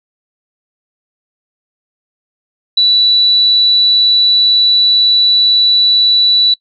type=tone; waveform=sine; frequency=3951 Hz; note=B7; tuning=in tune; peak=-6 dBFS; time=2.77-6.54 s; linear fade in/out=5 ms; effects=noise-tail reverb RT60 0.1 s tail -23 dB re dry